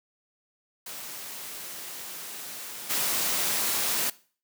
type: noise with level steps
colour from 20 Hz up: white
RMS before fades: -39 / -27 dBFS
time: 0.86-4.1 s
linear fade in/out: 5 ms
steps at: 2.89 s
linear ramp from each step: 20 ms
effects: noise-tail reverb RT60 0.4 s tail -19 dB re dry + high-pass 150 Hz 12 dB/octave